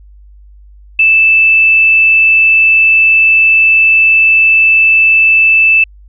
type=tone; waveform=sine; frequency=2637 Hz; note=E7; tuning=in tune; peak=-4 dBFS; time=0.99-5.84 s; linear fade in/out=5 ms; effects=added 50 Hz sine -35 dBFS peak until 6.08 s